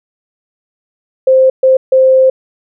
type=tone bursts at uneven times; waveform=sine; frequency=523.3 Hz; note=C5; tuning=in tune; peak=-4 dBFS; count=3; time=1.27-1.5 / 1.63-1.77 / 1.92-2.3 s; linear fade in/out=5 ms; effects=none